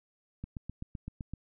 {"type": "click train", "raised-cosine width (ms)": 5, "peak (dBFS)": -26, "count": 8, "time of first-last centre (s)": [0.44, 1.336], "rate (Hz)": 7.81, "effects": []}